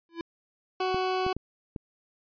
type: tone with exponential growth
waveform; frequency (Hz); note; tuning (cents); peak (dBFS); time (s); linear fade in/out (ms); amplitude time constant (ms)
square; 334.8; E4; +27; -29; 0.09-0.21; 1; 26
type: tone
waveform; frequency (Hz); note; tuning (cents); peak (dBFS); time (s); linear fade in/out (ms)
20% pulse; 372.4; F#4; +11; -21; 0.8-1.33; 5
type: clicks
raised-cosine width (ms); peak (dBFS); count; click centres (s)
3; -22; 4; 0.945 / 1.265 / 1.366 / 1.762
effects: resampled to 11025 Hz